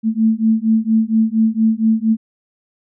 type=beating tone pair; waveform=sine; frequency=219.7 / 224 Hz; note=A3 / A3; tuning=-2 / +31 cents; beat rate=4.3 Hz; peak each=-15 / -15 dBFS; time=0.03-2.17 s; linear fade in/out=50 ms; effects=none